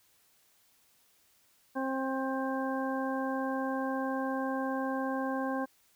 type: harmonic tone with a mistuned harmonic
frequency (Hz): 265.5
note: C4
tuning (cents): +25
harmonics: 1 / 2 / 3 / 4 / 6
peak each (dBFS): -33 / -36 / -38 / -39 / -41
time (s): 1.75-5.66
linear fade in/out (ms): 20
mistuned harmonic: 6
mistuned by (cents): -15
effects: white hiss -67 dBFS RMS until 5.95 s